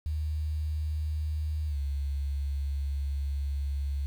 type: tone with pitch glide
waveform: sine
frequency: 76.6 to 69.84 Hz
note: D#2 to C#2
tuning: -27 to +14 cents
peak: -28 dBFS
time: 0.06-4.06 s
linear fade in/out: 0 ms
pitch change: -159 cents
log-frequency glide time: 1.67-1.78 s
effects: 9-bit